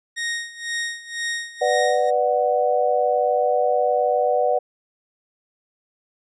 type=tone with tremolo; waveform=sawtooth; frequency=1864.7 Hz; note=A#6; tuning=in tune; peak=-19 dBFS; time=0.16-2.11 s; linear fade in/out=20 ms; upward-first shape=sine; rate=2 Hz; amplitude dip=85%
type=chord; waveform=sine; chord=B minor; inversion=none; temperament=just; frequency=493.9 / 592.7 / 740.8 Hz; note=B4 / D5 / F#5; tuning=0 / +16 / +2 cents; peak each=-21 dBFS; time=1.61-4.59 s; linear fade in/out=10 ms
effects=resampled to 22050 Hz